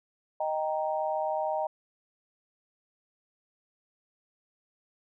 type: chord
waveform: sine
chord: Eb major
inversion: none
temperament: equal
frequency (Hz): 622.3 / 784 / 932.3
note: Eb5 / G5 / Bb5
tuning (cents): 0 / 0 / 0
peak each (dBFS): -30 / -32 / -34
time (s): 0.4-1.67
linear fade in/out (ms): 5
effects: none